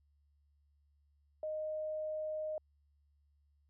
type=tone; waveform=sine; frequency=619 Hz; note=D#5; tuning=9 cents flat; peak=-36 dBFS; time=1.43-2.58 s; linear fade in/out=2 ms; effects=added 72 Hz sine -69 dBFS peak until 3.69 s